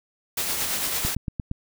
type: noise with tremolo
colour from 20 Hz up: white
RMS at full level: -25 dBFS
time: 0.37-1.15 s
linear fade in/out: 5 ms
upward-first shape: triangle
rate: 8.9 Hz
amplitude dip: 40%
type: click train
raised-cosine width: 5 ms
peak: -15 dBFS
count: 5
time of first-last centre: 1.05-1.514 s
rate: 8.62 Hz
effects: none